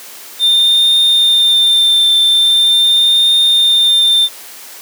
triangle tone with vibrato, 3600 Hz, A7, 39 cents sharp, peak -6 dBFS, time 0.39-4.29 s, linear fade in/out 50 ms, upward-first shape triangle, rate 0.42 Hz, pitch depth 20 cents each way, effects white hiss -33 dBFS RMS until 4.81 s + high-pass 300 Hz 12 dB/octave

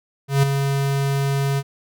square tone with ADSR envelope, 138.59 Hz, C#3, in tune, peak -12 dBFS, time 0.28-1.63 s, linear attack 150 ms, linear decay 7 ms, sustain -7 dB, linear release 49 ms, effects none

